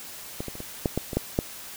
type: clicks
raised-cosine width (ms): 2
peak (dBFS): -17 / -20 / -26 / -22 / -9 / -11 / -18 / -9 / -8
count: 9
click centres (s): 0.405 / 0.483 / 0.554 / 0.604 / 0.858 / 0.976 / 1.132 / 1.17 / 1.389
effects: white hiss -41 dBFS RMS until 1.76 s